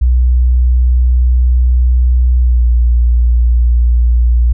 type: tone with pitch glide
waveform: sine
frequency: 61.74 to 59.36 Hz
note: B1 to A#1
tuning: 0 to +32 cents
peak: -6 dBFS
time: 0.01-4.53 s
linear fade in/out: 10 ms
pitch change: -68 cents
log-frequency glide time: 2.4-2.65 s
effects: none